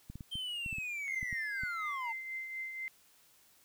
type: clicks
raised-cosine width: 5 ms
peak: -32 dBFS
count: 10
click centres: 0.1 / 0.156 / 0.208 / 0.355 / 0.662 / 0.728 / 0.784 / 1.229 / 1.328 / 1.635 s
type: linear sweep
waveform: triangle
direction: down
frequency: 3170 to 880 Hz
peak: -35 dBFS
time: 0.31-2.13 s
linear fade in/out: 20 ms
type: tone with tremolo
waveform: sine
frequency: 2078 Hz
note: C7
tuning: 12 cents flat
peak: -36 dBFS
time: 1.08-2.88 s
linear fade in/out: 0 ms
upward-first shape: triangle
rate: 4.1 Hz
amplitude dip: 50%
effects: white hiss -65 dBFS RMS until 3.64 s